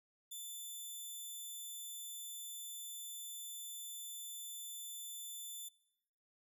10% pulse tone, 3520 Hz, A7, in tune, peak -37 dBFS, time 0.31-5.69 s, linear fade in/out 10 ms, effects noise-tail reverb RT60 0.9 s tail -23 dB re dry

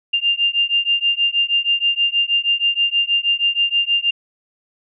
sine beating tone pair, 2794 / 2800.3 Hz, F7 / F7, 0 / +4 cents, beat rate 6.3 Hz, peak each -18 dBFS, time 0.13-4.11 s, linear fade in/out 10 ms, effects none

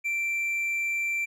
triangle tone, 2349 Hz, D7, in tune, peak -24 dBFS, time 0.04-1.26 s, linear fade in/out 20 ms, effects none

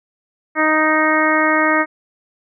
harmonic tone, 311.1 Hz, D#4, in tune, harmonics 1 / 2 / 3 / 4 / 5 / 6 / 7, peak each -19 / -20 / -22 / -19 / -22 / -19 / -22 dBFS, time 0.55-1.86 s, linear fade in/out 50 ms, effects none

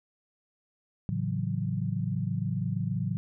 sine chord, F# minor seventh, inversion first, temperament equal, 110 / 138.59 / 164.81 / 185 Hz, A2 / C#3 / E3 / F#3, 0 / 0 / 0 / 0 cents, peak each -32 / -33 / -34 / -33 dBFS, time 1.09-3.17 s, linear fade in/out 0 ms, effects none

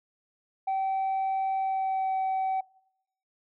sine tone with pitch glide, 770 to 762.5 Hz, G5 to G5, -31 to -48 cents, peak -23 dBFS, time 0.67-2.61 s, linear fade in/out 10 ms, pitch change -17 cents, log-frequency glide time 1.57-2.15 s, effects noise-tail reverb RT60 0.8 s tail -25 dB re dry + tanh soft clip ceiling -24 dBFS

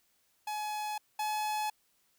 45% pulse tone pair in turn, 846 / 851.4 Hz, G#5 / G#5, +32 / +43 cents, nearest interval unison, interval 11 cents, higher second, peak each -34 / -31 dBFS, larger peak second, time 0.47-0.98 / 1.19-1.7 s, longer neither, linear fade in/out 5 ms, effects white hiss -72 dBFS RMS until 2.18 s

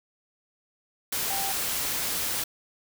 sine tone in noise, 784 Hz, G5, in tune, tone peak -32 dBFS, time 1.3-1.52 s, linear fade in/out 5 ms, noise white, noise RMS -29 dBFS, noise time 1.12-2.44 s, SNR -6 dB, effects none

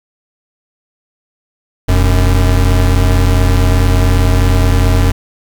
square tone pair together, 42.34 / 91.2 Hz, E1 / F#2, +47 / -24 cents, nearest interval octave + minor second, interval 1329 cents, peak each -11 dBFS, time 1.88-5.12 s, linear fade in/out 10 ms, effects 7-bit

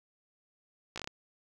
slowing click train, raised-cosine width 0.2 ms, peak -21 dBFS, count 6, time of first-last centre 0.96-1.074 s, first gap 16 ms, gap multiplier 1.18, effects none

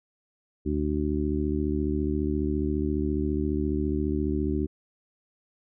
harmonic tone, 74.6 Hz, D2, 28 cents sharp, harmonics 1 / 2 / 3 / 4 / 5, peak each -29 / -35 / -31 / -29 / -31 dBFS, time 0.65-4.67 s, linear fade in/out 20 ms, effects none

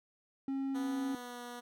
triangle tone, 270.8 Hz, C#4, 40 cents flat, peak -31 dBFS, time 0.48-1.15 s, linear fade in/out 2 ms
10% pulse tone with pitch glide, 246.9 to 242.5 Hz, B3 to B3, 0 to -31 cents, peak -35 dBFS, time 0.74-1.61 s, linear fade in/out 20 ms, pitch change -31 cents, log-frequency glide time 1.1-1.43 s
effects none

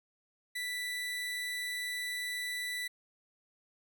30% pulse tone, 1975.5 Hz, B6, in tune, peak -32 dBFS, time 0.55-2.88 s, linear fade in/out 10 ms, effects none

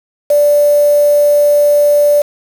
sine tone with quantisation, 585 Hz, D5, 7 cents flat, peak -6 dBFS, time 0.3-2.22 s, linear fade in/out 5 ms, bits 4, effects none

